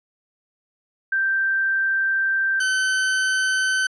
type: tone pair in turn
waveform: sine / 40% pulse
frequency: 1568 / 1527.8 Hz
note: G6 / G6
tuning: 0 / -45 cents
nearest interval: unison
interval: 45 cents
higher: first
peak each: -18 dBFS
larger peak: neither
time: 1.12-2.6 / 2.6-3.87 s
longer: first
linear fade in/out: 5 ms
effects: resampled to 22050 Hz